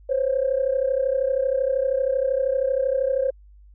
sine tone pair together, 513 / 545.8 Hz, C5 / C#5, -34 / -27 cents, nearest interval minor second, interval 107 cents, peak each -22 / -21 dBFS, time 0.09-3.31 s, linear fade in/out 10 ms, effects tanh soft clip ceiling -12 dBFS + added 50 Hz sine -46 dBFS peak until 3.74 s

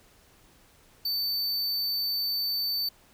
square tone, 4550 Hz, C#8, 44 cents sharp, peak -27 dBFS, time 1.05-2.89 s, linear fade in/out 5 ms, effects pink hiss -59 dBFS RMS until 3.13 s

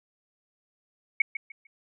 sine tone with echo, 2221 Hz, C#7, 3 cents sharp, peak -16 dBFS, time 1.2-1.22 s, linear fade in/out 5 ms, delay 150 ms, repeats 3, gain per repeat -12 dB, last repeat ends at 1.67 s, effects none

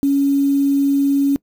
sine tone with quantisation, 279 Hz, C#4, 11 cents sharp, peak -12 dBFS, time 0.03-1.36 s, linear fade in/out 0 ms, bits 6, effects noise-tail reverb RT60 0.1 s tail -23 dB re dry

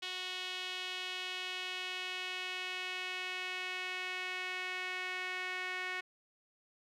sawtooth tone with band-pass filter sweep, 367.7 Hz, F#4, 11 cents flat, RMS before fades -40 dBFS, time 0.02-6.01 s, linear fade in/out 10 ms, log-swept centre 3200 to 2100 Hz, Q 2.6, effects none

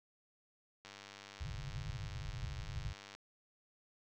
click train, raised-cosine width 0.2 ms, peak -33 dBFS, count 231, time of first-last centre 0.85-3.15 s, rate 100 Hz
white low-pass noise, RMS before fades -43 dBFS, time 1.4-2.93 s, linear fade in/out 5 ms, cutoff 150 Hz, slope 96 dB/octave
effects none

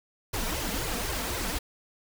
pink noise with flanger, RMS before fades -31 dBFS, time 0.33-1.59 s, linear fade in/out 10 ms, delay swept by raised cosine 1.9 to 4.5 ms, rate 3.9 Hz, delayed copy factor +1, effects none

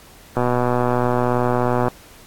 click train, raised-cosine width 1 ms, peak -5 dBFS, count 187, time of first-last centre 0.37-1.882 s, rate 123 Hz, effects pink hiss -46 dBFS RMS until 2.26 s + AAC 64 kbps

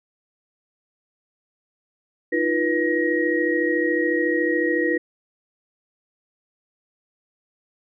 sine tone cluster, 313.5 / 347.4 / 486.6 / 1889 Hz, D#4 / F4 / B4 / A#6, +13 / -9 / -26 / +22 cents, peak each -24 dBFS, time 2.32-4.98 s, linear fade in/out 10 ms, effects none

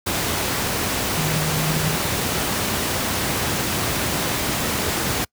sine tone in noise, 155.3 Hz, D#3, 3 cents flat, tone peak -22 dBFS, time 1.17-1.96 s, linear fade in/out 10 ms, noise pink, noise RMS -22 dBFS, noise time 0.06-5.25 s, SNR -3 dB, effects noise-tail reverb RT60 0.1 s tail -26 dB re dry + high-pass 80 Hz 12 dB/octave

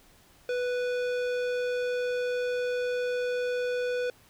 sine tone with tanh clipping, 493.9 Hz, B4, in tune, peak -29 dBFS, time 0.49-4.1 s, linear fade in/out 2 ms, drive 17 dB, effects pink hiss -59 dBFS RMS until 4.29 s

